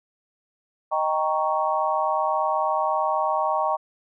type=chord; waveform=sine; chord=Eb dominant seventh; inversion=none; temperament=equal; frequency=622.3 / 784 / 932.3 / 1108.7 Hz; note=Eb5 / G5 / Bb5 / Db6; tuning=0 / 0 / 0 / 0 cents; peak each=-26 dBFS; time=0.91-3.77 s; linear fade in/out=20 ms; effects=none